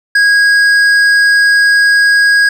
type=tone with hard clipping; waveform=triangle; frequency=1645 Hz; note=G#6; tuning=17 cents flat; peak=-7 dBFS; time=0.15-2.49 s; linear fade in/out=5 ms; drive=11 dB; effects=none